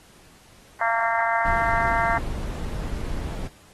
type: harmonic tone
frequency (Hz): 229.1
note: A#3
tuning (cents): -30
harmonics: 3 / 4 / 5 / 6 / 7 / 8 / 9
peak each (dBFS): -26 / -25 / -29 / -31 / -28 / -31 / -34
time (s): 0.81-2.18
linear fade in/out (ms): 2
type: noise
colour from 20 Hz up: brown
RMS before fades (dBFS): -29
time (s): 1.45-3.48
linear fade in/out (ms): 10
effects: pink hiss -53 dBFS RMS until 3.73 s + AAC 32 kbps